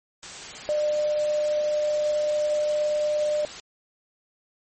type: tone in noise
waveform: sine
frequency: 600 Hz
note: D5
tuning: 37 cents sharp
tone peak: -21 dBFS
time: 0.69-3.45 s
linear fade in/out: 0 ms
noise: white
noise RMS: -38 dBFS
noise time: 0.23-3.6 s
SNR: +14 dB
effects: MP3 32 kbps